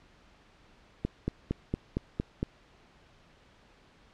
click train, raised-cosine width 3 ms, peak -16 dBFS, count 7, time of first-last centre 1.05-2.429 s, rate 4.35 Hz, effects pink hiss -60 dBFS RMS until 4.13 s + low-pass 4000 Hz 12 dB/octave

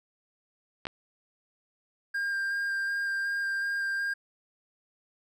clicks, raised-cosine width 0.3 ms, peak -18 dBFS, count 2, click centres 0.854 / 0.869 s
triangle tone with vibrato, 1600 Hz, G6, 35 cents sharp, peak -26 dBFS, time 2.14-4.14 s, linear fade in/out 10 ms, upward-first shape square, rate 2.7 Hz, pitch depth 10 cents each way
effects none

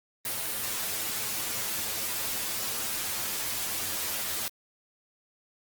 white noise with comb filter, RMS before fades -32 dBFS, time 0.25-4.48 s, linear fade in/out 2 ms, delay 9.2 ms, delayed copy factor +1, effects Opus 32 kbps

